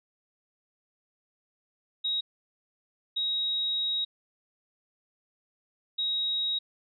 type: tone bursts at uneven times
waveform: sine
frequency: 3800 Hz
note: A#7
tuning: 33 cents sharp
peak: -26 dBFS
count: 3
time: 2.04-2.21 / 3.16-4.05 / 5.98-6.59 s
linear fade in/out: 10 ms
effects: none